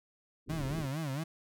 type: low-pass noise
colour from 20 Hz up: pink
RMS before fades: -41 dBFS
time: 0.46-0.88 s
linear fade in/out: 50 ms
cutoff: 450 Hz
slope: 96 dB/octave
type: tone with vibrato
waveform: 35% pulse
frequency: 146.83 Hz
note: D3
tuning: in tune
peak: -32 dBFS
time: 0.49-1.24 s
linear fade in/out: 10 ms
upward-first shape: sine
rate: 4.4 Hz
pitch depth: 190 cents each way
effects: none